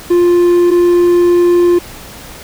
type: tone pair in turn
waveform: triangle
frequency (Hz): 350.3 / 350.3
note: F4 / F4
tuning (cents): +5 / +5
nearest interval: unison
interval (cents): 0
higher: neither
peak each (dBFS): -4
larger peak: neither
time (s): 0.1-0.71 / 0.71-1.79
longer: second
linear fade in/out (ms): 10
effects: pink hiss -32 dBFS RMS until 2.43 s